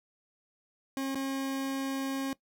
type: tone with dropouts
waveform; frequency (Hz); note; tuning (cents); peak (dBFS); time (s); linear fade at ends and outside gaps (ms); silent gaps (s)
40% pulse; 270.2; C#4; -44; -30; 0.97-2.33; 1; 1.147-1.155
effects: noise-tail reverb RT60 0.1 s tail -19 dB re dry